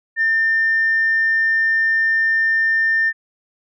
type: tone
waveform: sine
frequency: 1800 Hz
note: A6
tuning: 39 cents sharp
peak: -13 dBFS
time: 0.16-3.13 s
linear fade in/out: 50 ms
effects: tanh soft clip ceiling -9 dBFS